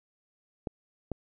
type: clicks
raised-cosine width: 2 ms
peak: -19 dBFS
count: 2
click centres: 0.672 / 1.117 s
effects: none